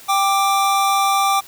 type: tone pair together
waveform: square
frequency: 787 / 1179.2 Hz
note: G5 / D6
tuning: +7 / +7 cents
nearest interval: perfect fifth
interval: 700 cents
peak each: -18 dBFS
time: 0.08-1.41 s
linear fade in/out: 20 ms
effects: white hiss -42 dBFS RMS until 1.47 s